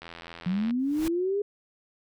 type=click train; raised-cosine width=0.3 ms; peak=-25 dBFS; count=59; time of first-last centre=0.02-0.708 s; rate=84.3 Hz
type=linear sweep; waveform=sine; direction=up; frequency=173.6 to 415.3 Hz; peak=-24 dBFS; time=0.46-1.42 s; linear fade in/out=5 ms
type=noise with exponential growth; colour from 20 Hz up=pink; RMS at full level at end=-33 dBFS; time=0.79-1.08 s; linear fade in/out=1 ms; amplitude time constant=63 ms
effects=none